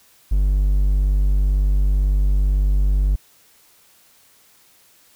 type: tone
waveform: triangle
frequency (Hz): 49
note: G1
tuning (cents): 0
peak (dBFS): -12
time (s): 0.31-3.16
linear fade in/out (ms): 10
effects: white hiss -54 dBFS RMS until 5.15 s